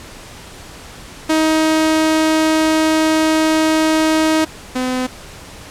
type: tone pair in turn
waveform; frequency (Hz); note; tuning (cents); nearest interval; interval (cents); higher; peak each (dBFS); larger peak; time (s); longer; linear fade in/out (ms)
sawtooth; 315.5 / 254.5; D#4 / C4; +24 / -48; major third; 372; first; -8 / -13; first; 1.29-4.45 / 4.75-5.07; first; 10
effects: pink hiss -36 dBFS RMS until 5.7 s + low-pass 10000 Hz 12 dB/octave